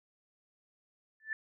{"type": "tone with exponential growth", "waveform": "sine", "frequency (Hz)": 1760, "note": "A6", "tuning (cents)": 0, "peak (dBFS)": -29, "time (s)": [1.2, 1.33], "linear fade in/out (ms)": 1, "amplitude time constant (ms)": 28, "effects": []}